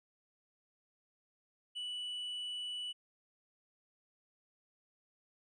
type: tone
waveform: triangle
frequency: 2960 Hz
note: F#7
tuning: in tune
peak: -37 dBFS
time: 1.75-2.93 s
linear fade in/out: 20 ms
effects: resampled to 22050 Hz